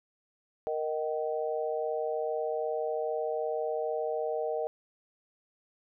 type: chord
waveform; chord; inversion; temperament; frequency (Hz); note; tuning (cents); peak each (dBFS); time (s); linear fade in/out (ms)
sine; Eb major; second; equal with one note detuned; 466.2 / 622.3 / 764.8; Bb4 / Eb5 / G5; 0 / 0 / -43; -32 / -33 / -37; 0.67-4.67; 0
effects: none